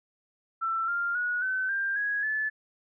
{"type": "tone with pitch steps", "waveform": "sine", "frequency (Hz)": [1337, 1396.2, 1458, 1522.6, 1590, 1660.4, 1733.9], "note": ["E6", "F6", "F#6", "F#6", "G6", "G#6", "A6"], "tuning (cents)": [24, -1, -26, 49, 24, -1, -26], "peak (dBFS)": -26, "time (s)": [0.61, 2.5], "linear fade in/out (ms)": 20, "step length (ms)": 270, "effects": []}